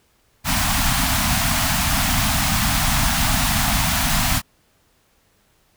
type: band-stop noise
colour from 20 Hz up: pink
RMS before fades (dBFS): -19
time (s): 0.44-4.42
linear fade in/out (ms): 50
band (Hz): 280 to 640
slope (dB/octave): 96
effects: pink hiss -61 dBFS RMS until 5.76 s